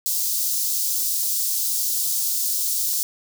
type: high-pass noise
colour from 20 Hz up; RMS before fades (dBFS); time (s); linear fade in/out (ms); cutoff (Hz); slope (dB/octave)
white; -23; 0.06-3.03; 0; 4700; 24
effects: none